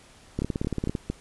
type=two click trains; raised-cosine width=3 ms; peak=-14 / -14 dBFS; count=4 / 11; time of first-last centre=0.42-1.1 / 0.39-0.952 s; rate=4.41 / 17.8 Hz; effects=pink hiss -53 dBFS RMS until 1.2 s + resampled to 24000 Hz